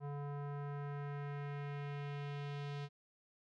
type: tone with low-pass filter sweep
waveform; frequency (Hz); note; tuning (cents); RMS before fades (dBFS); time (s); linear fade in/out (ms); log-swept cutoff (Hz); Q
square; 143.5; D3; -40; -43; 0-2.89; 50; 1000 to 4000; 1.4
effects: none